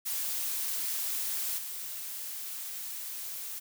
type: noise with level steps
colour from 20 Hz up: blue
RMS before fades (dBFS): -33 / -39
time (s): 0.05-3.6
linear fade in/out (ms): 20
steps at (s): 1.57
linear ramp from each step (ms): 20
effects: none